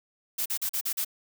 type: noise bursts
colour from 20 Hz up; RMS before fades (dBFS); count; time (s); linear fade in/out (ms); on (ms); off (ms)
blue; -29; 6; 0.38-1.048; 10; 78; 40
effects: none